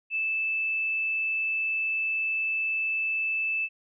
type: tone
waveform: sine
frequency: 2631 Hz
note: E7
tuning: 4 cents flat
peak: -25 dBFS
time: 0.1-3.69 s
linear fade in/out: 50 ms
effects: none